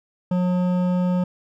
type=tone with hard clipping; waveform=triangle; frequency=180.3 Hz; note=F#3; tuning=45 cents flat; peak=-20 dBFS; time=0.31-1.24 s; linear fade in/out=5 ms; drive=15 dB; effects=none